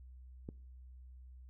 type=click; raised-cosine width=3 ms; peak=-29 dBFS; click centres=0.489 s; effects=noise-tail reverb RT60 0.5 s tail -24 dB re dry + added 63 Hz sine -51 dBFS peak until 1.49 s